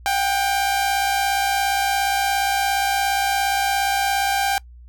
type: tone pair together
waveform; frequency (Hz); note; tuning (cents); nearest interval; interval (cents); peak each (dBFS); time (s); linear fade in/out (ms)
sawtooth; 734.8 / 792; F#5 / G5; -12 / +18; minor second; 130; -23 / -15; 0.06-4.58; 0
effects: noise-tail reverb RT60 0.1 s tail -24 dB re dry + added 60 Hz sine -40 dBFS peak until 4.88 s